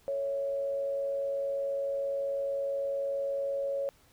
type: tone with frequency modulation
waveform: sine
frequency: 554.4 Hz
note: C#5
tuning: in tune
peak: -29 dBFS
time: 0.08-3.89 s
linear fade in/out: 0 ms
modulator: 100 Hz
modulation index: 0.34
effects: pink hiss -63 dBFS RMS until 4.12 s